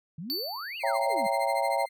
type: exponential two-way sweep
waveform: sine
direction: up then down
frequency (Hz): 146.83 to 2953 to 187.2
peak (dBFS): -35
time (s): 0.18-1.27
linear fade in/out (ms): 5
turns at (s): 0.78
type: tone with exponential decay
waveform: square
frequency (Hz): 4500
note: C#8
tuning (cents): +25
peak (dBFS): -28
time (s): 0.3-1.27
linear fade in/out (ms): 0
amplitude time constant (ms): 210
type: tone with tremolo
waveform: 35% pulse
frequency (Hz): 2093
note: C7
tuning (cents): 0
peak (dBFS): -30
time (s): 0.79-1.89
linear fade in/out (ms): 50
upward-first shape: triangle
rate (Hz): 13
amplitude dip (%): 100
type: chord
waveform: sine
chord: C# diminished seventh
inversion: none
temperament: equal with one note detuned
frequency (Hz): 554.4 / 669.2 / 784 / 932.3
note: C#5 / E5 / G5 / Bb5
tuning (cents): 0 / +26 / 0 / 0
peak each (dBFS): -30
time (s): 0.83-1.86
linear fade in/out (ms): 10
effects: none